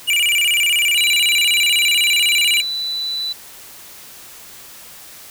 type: tone with vibrato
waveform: square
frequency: 2600 Hz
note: E7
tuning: 24 cents flat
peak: -14 dBFS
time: 0.07-2.62 s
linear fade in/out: 20 ms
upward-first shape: square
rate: 16 Hz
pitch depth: 180 cents each way
type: tone with pitch glide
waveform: sine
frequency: 3951 to 3978 Hz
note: B7 to B7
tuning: 0 to +12 cents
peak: -20 dBFS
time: 0.96-3.33 s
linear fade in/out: 10 ms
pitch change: +12 cents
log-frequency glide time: 1.87-2.82 s
effects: white hiss -39 dBFS RMS until 5.3 s